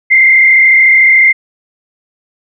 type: tone with frequency modulation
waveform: sine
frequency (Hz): 2095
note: C7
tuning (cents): +2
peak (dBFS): -3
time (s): 0.1-1.33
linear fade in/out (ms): 20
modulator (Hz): 33.8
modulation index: 1.5
effects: none